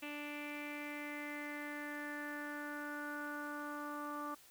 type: tone with low-pass filter sweep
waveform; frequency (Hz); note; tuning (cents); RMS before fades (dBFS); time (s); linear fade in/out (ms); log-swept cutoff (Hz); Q
sawtooth; 293.7; D4; 0; -44; 0.02-4.35; 10; 2600 to 1200; 6.4
effects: white hiss -62 dBFS RMS until 4.5 s